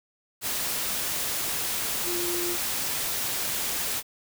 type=tone in noise; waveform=sine; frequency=349.2 Hz; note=F4; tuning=in tune; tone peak=-30 dBFS; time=2.04-2.57 s; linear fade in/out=50 ms; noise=white; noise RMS=-29 dBFS; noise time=0.41-4.03 s; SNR=-4 dB; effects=none